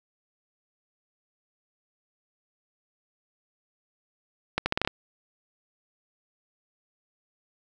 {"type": "accelerating click train", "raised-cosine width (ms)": 0.3, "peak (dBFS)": -8, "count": 7, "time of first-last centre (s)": [4.58, 4.875], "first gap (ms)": 80, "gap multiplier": 0.8, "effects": []}